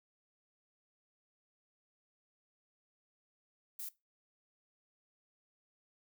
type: noise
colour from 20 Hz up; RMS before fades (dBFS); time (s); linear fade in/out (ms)
violet; -43; 3.79-3.89; 5
effects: noise-tail reverb RT60 0.2 s tail -18 dB re dry